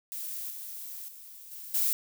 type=noise with level steps; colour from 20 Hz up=violet; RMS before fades=-37 / -41 / -48 / -43 / -27 dBFS; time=0.12-1.93 s; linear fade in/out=0 ms; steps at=0.5 / 1.08 / 1.51 / 1.74 s; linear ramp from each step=5 ms; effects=none